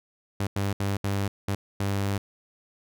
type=tone bursts at uneven times; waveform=sawtooth; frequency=99.4 Hz; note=G2; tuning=25 cents sharp; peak=-21 dBFS; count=6; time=0.4-0.47 / 0.56-0.73 / 0.8-0.97 / 1.04-1.28 / 1.48-1.55 / 1.8-2.18 s; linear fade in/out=5 ms; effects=none